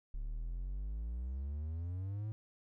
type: exponential sweep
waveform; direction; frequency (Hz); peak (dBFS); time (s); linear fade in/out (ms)
triangle; up; 34.65 to 110.5; -35; 0.14-2.32; 0
effects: none

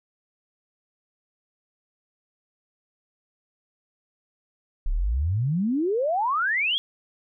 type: exponential sweep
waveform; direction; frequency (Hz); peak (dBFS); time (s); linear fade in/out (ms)
sine; up; 30.87 to 3400; -21; 4.86-6.78; 0
effects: none

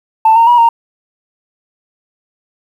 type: tone with pitch steps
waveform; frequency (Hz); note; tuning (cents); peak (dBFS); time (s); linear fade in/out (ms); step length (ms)
sine; 886 / 920 / 963 / 927; A5 / A#5 / B5 / A#5; +12 / -23 / -44 / -10; -3; 0.25-0.69; 5; 110
effects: tanh soft clip ceiling -1 dBFS + 7-bit

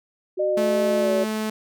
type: tone with vibrato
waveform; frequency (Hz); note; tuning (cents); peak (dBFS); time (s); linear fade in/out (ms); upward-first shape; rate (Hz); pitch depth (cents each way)
sine; 370; F#4; 0; -25; 0.37-1.25; 10; sine; 2.8; 31
type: tone with pitch glide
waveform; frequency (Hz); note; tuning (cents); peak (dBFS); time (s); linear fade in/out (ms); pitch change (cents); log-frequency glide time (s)
sine; 606 to 575; D#5 to D5; -46 to -37; -20; 0.39-1.24; 10; -91; 0.99-1.11
type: tone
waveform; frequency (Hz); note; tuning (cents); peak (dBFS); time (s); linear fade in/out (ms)
sawtooth; 216.7; A3; -26; -20; 0.57-1.5; 5
effects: none

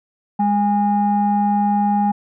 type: tone pair together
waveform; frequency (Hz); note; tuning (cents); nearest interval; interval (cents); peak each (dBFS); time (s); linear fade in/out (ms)
sine; 205 / 820; G#3 / G#5; -22 / -22; 2 octaves; 2400; -16; 0.39-2.12; 10
effects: tanh soft clip ceiling -8 dBFS

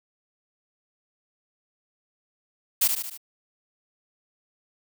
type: noise with echo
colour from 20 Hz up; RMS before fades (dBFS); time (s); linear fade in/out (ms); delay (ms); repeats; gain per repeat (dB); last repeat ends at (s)
blue; -20; 2.81-2.88; 10; 74; 4; -5; 3.176
effects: none

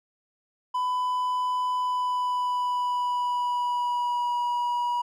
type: tone with pitch glide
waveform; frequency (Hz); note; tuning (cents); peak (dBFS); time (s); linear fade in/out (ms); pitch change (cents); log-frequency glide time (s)
triangle; 1000 to 967.1; B5 to B5; +21 to -37; -22; 0.74-5.02; 10; -58; 1.77-4.35
effects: none

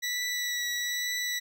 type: tone with vibrato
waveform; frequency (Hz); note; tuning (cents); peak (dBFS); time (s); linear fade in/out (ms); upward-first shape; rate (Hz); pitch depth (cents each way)
20% pulse; 1955; B6; -18; -24; 0.02-1.4; 20; triangle; 1.1; 16
effects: none

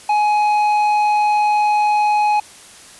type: tone with tanh clipping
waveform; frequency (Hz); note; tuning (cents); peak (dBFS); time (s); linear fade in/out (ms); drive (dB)
sine; 839; G#5; +17; -14; 0.09-2.4; 5; 8
effects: white hiss -41 dBFS RMS until 2.99 s + resampled to 24000 Hz

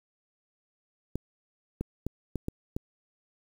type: clicks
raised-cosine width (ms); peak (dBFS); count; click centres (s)
3; -18; 6; 1.156 / 1.81 / 2.066 / 2.357 / 2.484 / 2.765
effects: 8-bit

